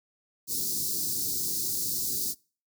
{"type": "band-stop noise", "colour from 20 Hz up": "white", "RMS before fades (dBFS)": -30, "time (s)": [0.47, 2.35], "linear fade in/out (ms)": 50, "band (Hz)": [410, 4300], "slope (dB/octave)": 48, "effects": ["noise-tail reverb RT60 0.4 s tail -25 dB re dry", "high-pass 80 Hz 12 dB/octave"]}